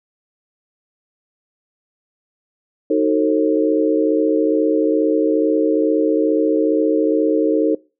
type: chord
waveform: sine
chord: D# diminished seventh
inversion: none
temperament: just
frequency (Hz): 311.1 / 373.4 / 448 / 537.6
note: D#4 / F#4 / A4 / C5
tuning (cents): 0 / +16 / +31 / +47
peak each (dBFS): -17 / -23 / -17 / -21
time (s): 2.9-7.75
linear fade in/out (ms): 5
effects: noise-tail reverb RT60 0.3 s tail -23 dB re dry